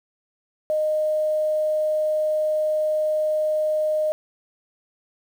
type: tone with quantisation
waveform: sine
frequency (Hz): 616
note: D#5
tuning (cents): -17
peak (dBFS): -19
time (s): 0.7-4.12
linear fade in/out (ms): 0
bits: 8
effects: none